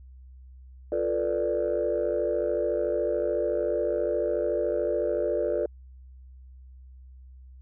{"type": "chord", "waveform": "sine", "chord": "B half-diminished seventh", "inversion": "second", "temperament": "equal", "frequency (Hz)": [349.2, 440, 493.9, 587.3], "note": ["F4", "A4", "B4", "D5"], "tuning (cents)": [0, 0, 0, 0], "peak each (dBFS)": [-30, -29, -29, -27], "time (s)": [0.92, 5.66], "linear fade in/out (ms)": 2, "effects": ["tanh soft clip ceiling -17 dBFS", "added 64 Hz sine -45 dBFS peak until 7.61 s"]}